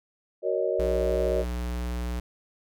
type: chord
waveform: sine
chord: D# minor seventh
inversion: first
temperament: just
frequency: 373.4 / 466.7 / 560 / 622.3 Hz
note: F#4 / A#4 / C#5 / D#5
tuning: +16 / +2 / +18 / 0 cents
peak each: -29 dBFS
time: 0.42-1.45 s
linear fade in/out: 50 ms
type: tone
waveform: square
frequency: 60.4 Hz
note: B1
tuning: 38 cents flat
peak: -29 dBFS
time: 0.79-2.2 s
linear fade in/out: 5 ms
effects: none